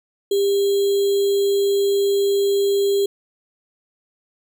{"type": "tone with sample-and-hold", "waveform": "sine", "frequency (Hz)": 398.6, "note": "G4", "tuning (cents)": 29, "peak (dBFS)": -15, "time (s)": [0.31, 3.06], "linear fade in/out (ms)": 5, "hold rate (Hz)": 3675, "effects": []}